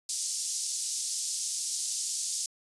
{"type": "band-pass noise", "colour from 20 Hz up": "pink", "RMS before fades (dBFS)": -33, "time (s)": [0.09, 2.46], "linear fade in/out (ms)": 2, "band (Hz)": [5400, 9500], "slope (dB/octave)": 24, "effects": ["resampled to 24000 Hz"]}